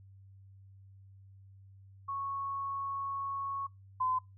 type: tone pair in turn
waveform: sine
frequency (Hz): 1104 / 1022.8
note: C#6 / C6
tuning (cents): -7 / -40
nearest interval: minor second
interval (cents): 133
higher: first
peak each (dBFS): -34 / -28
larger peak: second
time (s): 2.08-3.67 / 4-4.19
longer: first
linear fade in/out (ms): 10
effects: noise-tail reverb RT60 0.2 s tail -24 dB re dry + added 97 Hz sine -53 dBFS peak until 4.37 s